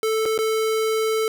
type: tone with dropouts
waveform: square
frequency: 440 Hz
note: A4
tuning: in tune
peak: -20 dBFS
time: 0.03-1.28 s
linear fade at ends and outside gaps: 1 ms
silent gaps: 0.255-0.259 / 0.378-0.388 s
effects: none

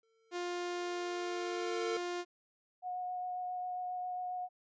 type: tone with exponential growth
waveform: square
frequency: 450.1 Hz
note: A4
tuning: 39 cents sharp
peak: -34 dBFS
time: 0.03-1.97 s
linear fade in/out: 2 ms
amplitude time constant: 420 ms
type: tone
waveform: sawtooth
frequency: 352.6 Hz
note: F4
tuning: 17 cents sharp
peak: -32 dBFS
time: 0.31-2.25 s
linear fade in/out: 50 ms
type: tone with vibrato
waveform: sine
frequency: 727 Hz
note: F#5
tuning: 31 cents flat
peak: -36 dBFS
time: 2.82-4.49 s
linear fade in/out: 50 ms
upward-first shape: sine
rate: 7.4 Hz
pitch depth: 9 cents each way
effects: resampled to 16000 Hz

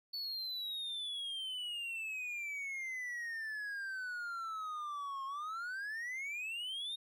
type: exponential two-way sweep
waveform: triangle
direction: down then up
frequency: 4482 to 1070 to 3725 Hz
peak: -37 dBFS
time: 0.13-6.96 s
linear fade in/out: 10 ms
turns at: 5.25 s
effects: none

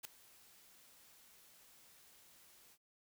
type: noise with ADSR envelope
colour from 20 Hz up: white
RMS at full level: -43 dBFS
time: 0.03-2.78 s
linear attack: 20 ms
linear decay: 4 ms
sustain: -21 dB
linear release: 57 ms
effects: none

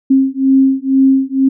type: beating tone pair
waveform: sine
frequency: 266.5 / 268.6 Hz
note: C4 / C4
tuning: +32 / +46 cents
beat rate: 2.1 Hz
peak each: -11 dBFS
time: 0.1-1.49 s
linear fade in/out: 10 ms
effects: none

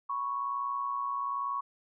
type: tone pair together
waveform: sine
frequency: 987.8 / 1108.8 Hz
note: B5 / C#6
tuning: 0 / 0 cents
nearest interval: major second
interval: 200 cents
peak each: -38 / -31 dBFS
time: 0.09-1.61 s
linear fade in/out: 10 ms
effects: none

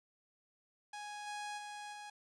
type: tone with level steps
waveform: sawtooth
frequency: 830.6 Hz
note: G#5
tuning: in tune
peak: -40 / -37 / -41 / -43 dBFS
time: 0.93-2.1 s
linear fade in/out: 5 ms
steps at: 1.26 / 1.57 / 1.92 s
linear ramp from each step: 20 ms
effects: resampled to 22050 Hz + 11-bit

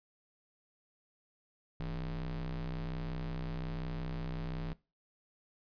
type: ring-modulated tone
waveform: square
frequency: 63.4 Hz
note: B1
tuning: 46 cents sharp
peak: -34 dBFS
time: 1.8-4.73 s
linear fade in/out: 0 ms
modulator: 96.2 Hz
effects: noise-tail reverb RT60 0.3 s tail -21 dB re dry + resampled to 11025 Hz

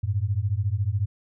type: beating tone pair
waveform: sine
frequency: 94.3 / 108.3 Hz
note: F#2 / A2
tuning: +33 / -27 cents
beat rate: 14 Hz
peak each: -25 dBFS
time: 0.03-1.06 s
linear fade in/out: 10 ms
effects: none

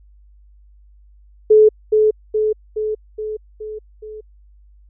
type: tone with echo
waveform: sine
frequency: 430 Hz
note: A4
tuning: 40 cents flat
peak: -6 dBFS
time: 1.5-1.69 s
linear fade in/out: 10 ms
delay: 420 ms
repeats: 6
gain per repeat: -4 dB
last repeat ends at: 4.21 s
effects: added 50 Hz sine -45 dBFS peak until 4.89 s

